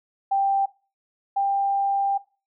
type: tone pair in turn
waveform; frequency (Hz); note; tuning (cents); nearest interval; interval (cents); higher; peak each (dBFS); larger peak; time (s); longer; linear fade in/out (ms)
sine; 787 / 792.9; G5 / G5; +7 / +20; unison; 13; second; -18 / -19; first; 0.31-0.66 / 1.36-2.18; second; 10
effects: noise-tail reverb RT60 0.3 s tail -18 dB re dry